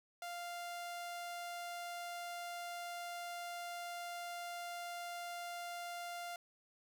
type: tone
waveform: sawtooth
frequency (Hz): 697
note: F5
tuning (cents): -4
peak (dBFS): -39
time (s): 0.22-6.36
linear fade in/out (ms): 2
effects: none